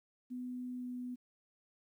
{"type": "tone with pitch glide", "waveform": "sine", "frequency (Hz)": [249.7, 248.3], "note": ["B3", "B3"], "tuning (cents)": [19, 9], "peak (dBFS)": -39, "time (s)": [0.3, 1.16], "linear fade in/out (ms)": 20, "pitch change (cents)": -10, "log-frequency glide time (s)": [0.77, 0.84], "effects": ["12-bit"]}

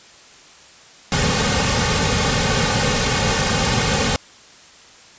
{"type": "noise with comb filter", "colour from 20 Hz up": "pink", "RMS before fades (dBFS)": -18, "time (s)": [1.12, 4.16], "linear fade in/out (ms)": 0, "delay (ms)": 3, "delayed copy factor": -0.8, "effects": ["white hiss -45 dBFS RMS until 5.18 s", "resampled to 16000 Hz"]}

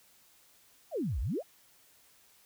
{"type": "exponential two-way sweep", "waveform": "sine", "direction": "down then up", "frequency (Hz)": [784, 51, 784], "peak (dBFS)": -30, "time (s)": [0.91, 1.43], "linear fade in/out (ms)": 50, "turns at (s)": 1.2, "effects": ["white hiss -63 dBFS RMS until 2.45 s"]}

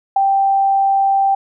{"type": "tone with ADSR envelope", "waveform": "sine", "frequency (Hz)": 784, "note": "G5", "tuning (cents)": 0, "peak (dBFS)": -7, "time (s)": [0.16, 1.35], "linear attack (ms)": 6, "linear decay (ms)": 7, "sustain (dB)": -4, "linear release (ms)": 6, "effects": []}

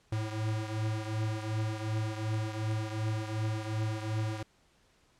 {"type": "beating tone pair", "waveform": "square", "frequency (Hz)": [108.2, 110.9], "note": ["A2", "A2"], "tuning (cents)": [-29, 14], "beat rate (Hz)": 2.7, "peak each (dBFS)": [-33, -38], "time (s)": [0.12, 4.43], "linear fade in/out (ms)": 5, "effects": ["pink hiss -67 dBFS RMS until 5.19 s", "low-pass 8000 Hz 12 dB/octave"]}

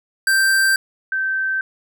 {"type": "tone pair in turn", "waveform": ["square", "sine"], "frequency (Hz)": [1568, 1550.9], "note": ["G6", "G6"], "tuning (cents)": [0, -19], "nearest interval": "unison", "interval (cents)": 19, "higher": "first", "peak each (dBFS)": [-14, -18], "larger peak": "first", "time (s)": [[0.27, 0.76], [1.12, 1.61]], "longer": "neither", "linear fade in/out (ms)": 2, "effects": []}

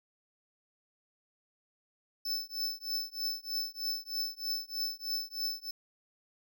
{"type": "tone with tremolo", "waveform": "square", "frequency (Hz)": 5270, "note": "E8", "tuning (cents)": -1, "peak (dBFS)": -30, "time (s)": [2.25, 5.71], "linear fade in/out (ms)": 5, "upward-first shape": "triangle", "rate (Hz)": 3.2, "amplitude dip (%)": 100, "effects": []}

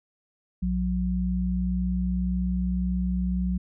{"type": "tone pair together", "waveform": "sine", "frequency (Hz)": [61, 182.8], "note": ["B1", "F#3"], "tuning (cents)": [-21, -21], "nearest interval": "octave + perfect fifth", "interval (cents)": 1900, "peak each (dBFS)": [-27, -25], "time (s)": [0.62, 3.58], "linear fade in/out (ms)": 10, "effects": []}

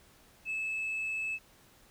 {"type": "tone", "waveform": "sine", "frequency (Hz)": 2608, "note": "E7", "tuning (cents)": -19, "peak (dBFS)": -30, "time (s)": [0.45, 1.39], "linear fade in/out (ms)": 50, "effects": ["tanh soft clip ceiling -30 dBFS", "pink hiss -61 dBFS RMS until 1.9 s"]}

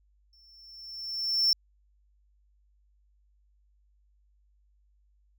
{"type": "tone with exponential growth", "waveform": "triangle", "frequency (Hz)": 5390, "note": "E8", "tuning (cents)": 38, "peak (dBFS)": -18, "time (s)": [0.33, 1.53], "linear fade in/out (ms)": 1, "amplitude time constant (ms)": 260, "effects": ["added 50 Hz sine -63 dBFS peak until 5.38 s"]}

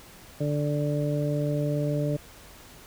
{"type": "harmonic tone", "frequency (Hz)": 146.83, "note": "D3", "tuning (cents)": 0, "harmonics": [1, 2, 3, 4], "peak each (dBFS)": [-26, -31, -34, -31], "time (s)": [0.4, 2.17], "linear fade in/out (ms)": 10, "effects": ["pink hiss -49 dBFS RMS until 2.86 s"]}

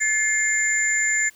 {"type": "tone cluster", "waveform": "sine", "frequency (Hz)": [1734, 2115, 7150], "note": ["A6", "C7", "A8"], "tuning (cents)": [-26, 18, 27], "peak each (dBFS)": -23, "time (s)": [0, 1.3], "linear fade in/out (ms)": 20, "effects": ["white hiss -54 dBFS RMS until 1.35 s"]}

